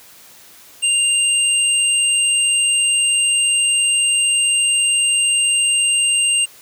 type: tone pair together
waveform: sine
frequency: 2794 / 8385 Hz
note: F7 / C9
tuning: 0 / +3 cents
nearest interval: octave + perfect fifth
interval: 1903 cents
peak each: -16 dBFS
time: 0.82-6.46 s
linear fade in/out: 20 ms
effects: white hiss -44 dBFS RMS until 6.61 s + high-pass 80 Hz 12 dB/octave